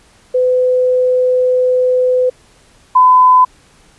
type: tone pair in turn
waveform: sine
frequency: 505 / 1010 Hz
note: B4 / B5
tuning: +39 / +39 cents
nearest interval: octave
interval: 1200 cents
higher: second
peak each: -9 / -4 dBFS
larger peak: second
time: 0.34-2.3 / 2.95-3.45 s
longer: first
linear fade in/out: 10 ms
effects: pink hiss -48 dBFS RMS until 3.98 s + resampled to 24000 Hz